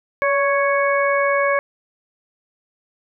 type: harmonic tone with a mistuned harmonic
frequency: 554.4 Hz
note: C#5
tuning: in tune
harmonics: 1 / 2 / 3 / 4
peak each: -18 / -21 / -23 / -24 dBFS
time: 0.22-1.59 s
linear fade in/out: 0 ms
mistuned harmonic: 1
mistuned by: +34 cents
effects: none